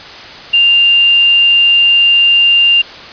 sine tone with quantisation, 2794 Hz, F7, in tune, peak -5 dBFS, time 0.53-2.82 s, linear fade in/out 10 ms, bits 5, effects white hiss -30 dBFS RMS until 3.12 s + resampled to 11025 Hz

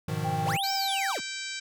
square chord, F half-diminished seventh, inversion first, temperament equal, 103.83 / 123.47 / 155.56 / 174.61 Hz, Ab2 / Cb3 / Eb3 / F3, 0 / 0 / 0 / 0 cents, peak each -36 / -36 / -32 / -38 dBFS, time 0.08-0.57 s, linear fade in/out 5 ms
sine tone with pitch glide, 792 to 782 Hz, G5 to G5, +18 to -4 cents, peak -29 dBFS, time 0.24-1.12 s, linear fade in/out 10 ms, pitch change -22 cents, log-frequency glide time 0.57-0.65 s
square linear two-way sweep, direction up then down, 53.6 to 5588 to 53.6 Hz, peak -30 dBFS, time 0.44-1.21 s, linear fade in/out 50 ms, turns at 0.72 s
harmonic tone, 778 Hz, G5, 13 cents flat, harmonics 2 / 3 / 4 / 5 / 6 / 7 / 8 / 9 / 10, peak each -40 / -39 / -43 / -41 / -42 / -44 / -46 / -46 / -44 dBFS, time 0.63-1.6 s, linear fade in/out 10 ms
effects none

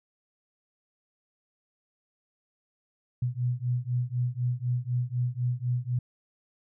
sine beating tone pair, 121.5 / 125.5 Hz, B2 / B2, -28 / +28 cents, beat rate 4 Hz, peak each -29 / -29 dBFS, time 3.22-5.99 s, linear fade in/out 5 ms, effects none

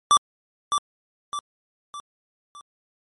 square tone with echo, 1167 Hz, D6, 11 cents flat, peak -13 dBFS, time 0.11-0.17 s, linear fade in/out 0 ms, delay 610 ms, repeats 4, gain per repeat -7 dB, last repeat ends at 2.61 s, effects MP3 48 kbps

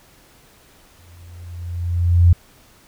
sine tone with exponential growth, 86.8 Hz, F2, 10 cents flat, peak -6 dBFS, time 0.99-2.33 s, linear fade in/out 5 ms, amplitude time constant 290 ms, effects pink hiss -51 dBFS RMS until 2.87 s

